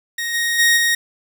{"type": "tone with level steps", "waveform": "sawtooth", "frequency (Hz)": 1870, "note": "A#6", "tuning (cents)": 5, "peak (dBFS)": [-18, -14, -8, -11], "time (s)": [0.18, 0.95], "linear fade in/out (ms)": 5, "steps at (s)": [0.33, 0.58, 0.76], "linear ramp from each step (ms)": 20, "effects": ["7-bit"]}